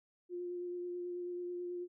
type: tone with vibrato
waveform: sine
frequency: 353.9 Hz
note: F4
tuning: 23 cents sharp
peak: -38 dBFS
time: 0.29-1.88 s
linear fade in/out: 50 ms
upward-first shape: sine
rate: 9.2 Hz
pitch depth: 13 cents each way
effects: none